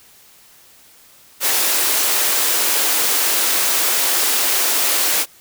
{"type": "high-pass noise", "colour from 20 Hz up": "white", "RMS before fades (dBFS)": -17, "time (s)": [1.4, 5.26], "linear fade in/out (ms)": 50, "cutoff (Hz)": 290, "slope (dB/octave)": 24, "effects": ["white hiss -48 dBFS RMS until 5.4 s"]}